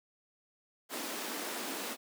pink high-pass noise, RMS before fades -39 dBFS, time 0.89-1.97 s, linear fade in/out 50 ms, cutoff 220 Hz, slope 48 dB/octave, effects none

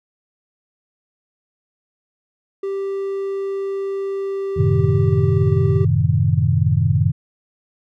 triangle tone with pitch glide, 392 to 389.5 Hz, G4 to G4, 0 to -11 cents, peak -19 dBFS, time 2.63-5.85 s, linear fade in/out 5 ms, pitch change -11 cents, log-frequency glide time 4.19-5.57 s
sine chord, F# diminished seventh, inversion none, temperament equal, 92.5 / 110 / 130.81 / 155.56 Hz, F#2 / A2 / C3 / Eb3, 0 / 0 / 0 / 0 cents, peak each -19 dBFS, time 4.56-7.12 s, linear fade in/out 20 ms
effects none

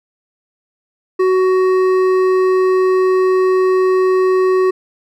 sine tone with hard clipping, 373 Hz, F#4, 14 cents sharp, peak -12 dBFS, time 1.19-4.71 s, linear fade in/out 10 ms, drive 9 dB, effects none

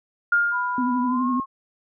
sine tone with exponential decay, 1411 Hz, F6, 17 cents sharp, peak -14 dBFS, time 0.32-1.38 s, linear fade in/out 5 ms, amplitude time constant 230 ms
sine tone with pitch glide, 990 to 1079.6 Hz, B5 to C#6, +4 to -46 cents, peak -24 dBFS, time 0.51-1.46 s, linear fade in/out 50 ms, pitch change +150 cents, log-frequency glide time 1.06-1.27 s
sine tone with vibrato, 250 Hz, B3, 21 cents sharp, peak -21 dBFS, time 0.78-1.4 s, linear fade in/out 2 ms, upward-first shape triangle, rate 12 Hz, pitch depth 58 cents each way
effects none

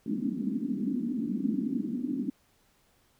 white band-pass noise, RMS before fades -31 dBFS, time 0.06-2.3 s, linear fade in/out 5 ms, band 200 to 280 Hz, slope 48 dB/octave, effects pink hiss -67 dBFS RMS until 3.19 s

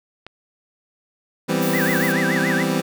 click, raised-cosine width 0.3 ms, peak -20 dBFS, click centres 0.266 s
25% pulse chord, C major seventh, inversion first, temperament equal, 164.81 / 196 / 246.9 / 261.6 Hz, E3 / G3 / B3 / C4, 0 / 0 / 0 / 0 cents, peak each -20 / -20 / -24 / -20 dBFS, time 1.48-2.82 s, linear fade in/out 20 ms
violet noise, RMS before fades -30 dBFS, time 1.61-2.13 s, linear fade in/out 20 ms
sine tone with vibrato, 1775 Hz, A6, 15 cents sharp, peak -22 dBFS, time 1.73-2.63 s, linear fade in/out 10 ms, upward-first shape sine, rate 7 Hz, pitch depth 240 cents each way
effects none

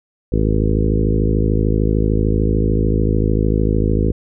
harmonic tone with a mistuned harmonic, 53.4 Hz, G#1, 49 cents sharp, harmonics 1 / 2 / 3 / 4 / 5 / 6 / 7 / 8 / 9, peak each -17 / -20 / -22 / -23 / -24 / -25 / -25 / -26 / -27 dBFS, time 0.32-4.12 s, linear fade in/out 5 ms, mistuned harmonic 1, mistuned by +20 cents, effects none

